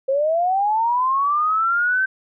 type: linear sweep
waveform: sine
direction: up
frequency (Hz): 523.3 to 1556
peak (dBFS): -16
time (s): 0.08-2.06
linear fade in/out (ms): 10
effects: none